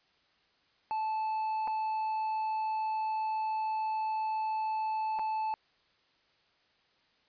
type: tone with dropouts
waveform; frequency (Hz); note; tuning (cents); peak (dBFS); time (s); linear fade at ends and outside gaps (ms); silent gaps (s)
triangle; 873; A5; -14; -28; 0.91-5.54; 0; 1.674-1.678 / 5.189-5.194
effects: white hiss -69 dBFS RMS until 7.28 s + resampled to 11025 Hz